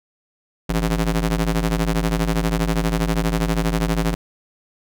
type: ring-modulated tone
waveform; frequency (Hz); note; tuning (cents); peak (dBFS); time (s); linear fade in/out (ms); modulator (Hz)
sawtooth; 110; A2; 0; -11; 0.69-4.15; 10; 61.2
effects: none